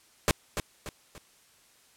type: noise with echo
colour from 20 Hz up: pink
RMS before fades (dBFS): -22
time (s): 0.28-0.31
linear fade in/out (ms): 0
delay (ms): 290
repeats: 3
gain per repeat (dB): -8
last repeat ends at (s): 1.18
effects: white hiss -61 dBFS RMS until 1.96 s + low-pass 11000 Hz 12 dB/octave